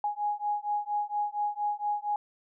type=beating tone pair; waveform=sine; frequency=828 / 832.3 Hz; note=G#5 / G#5; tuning=-5 / +4 cents; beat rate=4.3 Hz; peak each=-31 dBFS; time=0.04-2.16 s; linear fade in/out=2 ms; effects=none